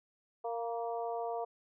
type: harmonic tone with a mistuned harmonic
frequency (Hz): 232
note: A#3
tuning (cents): -8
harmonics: 2 / 3 / 4 / 5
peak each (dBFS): -38 / -37 / -43 / -49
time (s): 0.44-1.45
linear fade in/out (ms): 10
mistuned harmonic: 4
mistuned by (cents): +27
effects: none